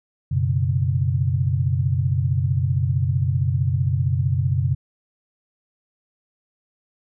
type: chord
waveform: sine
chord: F# suspended fourth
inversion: none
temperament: just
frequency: 92.5 / 123.33 / 138.75 Hz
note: F#2 / B2 / C#3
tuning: 0 / -2 / +2 cents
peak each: -22 dBFS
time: 0.31-4.75 s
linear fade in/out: 10 ms
effects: none